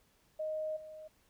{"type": "tone with level steps", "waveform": "sine", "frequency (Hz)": 622.3, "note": "D#5", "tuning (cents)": 0, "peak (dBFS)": [-34, -46], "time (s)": [0.39, 1.08], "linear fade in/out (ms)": 10, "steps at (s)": 0.76, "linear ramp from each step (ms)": 10, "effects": ["pink hiss -70 dBFS RMS until 1.29 s"]}